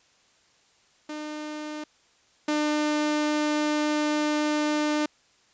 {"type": "tone pair in turn", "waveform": "sawtooth", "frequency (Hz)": [302.9, 300.6], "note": ["D#4", "D4"], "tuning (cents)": [-46, 40], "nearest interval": "unison", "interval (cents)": 14, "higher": "first", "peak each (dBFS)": [-29, -19], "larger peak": "second", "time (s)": [[1.09, 1.84], [2.48, 5.06]], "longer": "second", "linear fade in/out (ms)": 5, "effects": ["white hiss -62 dBFS RMS until 5.53 s", "resampled to 16000 Hz"]}